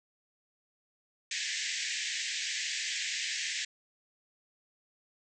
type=band-pass noise; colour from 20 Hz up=pink; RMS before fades=-35 dBFS; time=1.31-3.65 s; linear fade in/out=5 ms; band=1700 to 7800 Hz; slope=96 dB/octave; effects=none